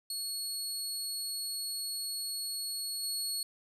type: tone with level steps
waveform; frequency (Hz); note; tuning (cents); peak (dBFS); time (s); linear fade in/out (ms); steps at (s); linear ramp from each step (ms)
25% pulse; 4352; C#8; -33; -30 / -28; 0.1-3.43; 2; 3.03; 2
effects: none